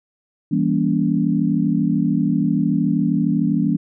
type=chord; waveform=sine; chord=E diminished seventh; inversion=none; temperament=just; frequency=164.81 / 197.78 / 237.3 / 284.8 Hz; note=E3 / G3 / Bb3 / Db4; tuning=0 / +16 / +31 / +47 cents; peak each=-21 dBFS; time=0.51-3.77 s; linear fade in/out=10 ms; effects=none